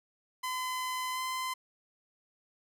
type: tone with pitch glide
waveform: sawtooth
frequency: 1019 to 1028.5 Hz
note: C6 to C6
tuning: -46 to -30 cents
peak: -29 dBFS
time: 0.43-1.54 s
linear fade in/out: 10 ms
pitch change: +16 cents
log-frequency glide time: 1.13-1.19 s
effects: none